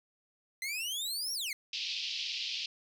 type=exponential two-way sweep; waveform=sawtooth; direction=up then down; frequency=2033 to 5700 to 2033 Hz; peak=-31 dBFS; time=0.62-1.53 s; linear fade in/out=2 ms; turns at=1.33 s
type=band-pass noise; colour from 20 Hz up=pink; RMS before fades=-37 dBFS; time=1.73-2.66 s; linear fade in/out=2 ms; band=2600 to 5200 Hz; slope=48 dB/octave
effects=none